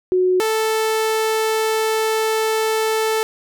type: tone pair in turn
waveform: sine / sawtooth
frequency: 367.3 / 439.9 Hz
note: F#4 / A4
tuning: -13 / 0 cents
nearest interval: minor third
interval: 313 cents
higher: second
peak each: -13 dBFS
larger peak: neither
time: 0.12-0.4 / 0.4-3.23 s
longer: second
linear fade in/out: 0 ms
effects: none